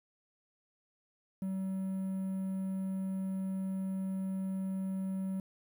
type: tone with quantisation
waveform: triangle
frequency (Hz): 190.6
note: G3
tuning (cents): -48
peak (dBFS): -31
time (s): 1.42-5.4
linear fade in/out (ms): 2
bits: 10
effects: none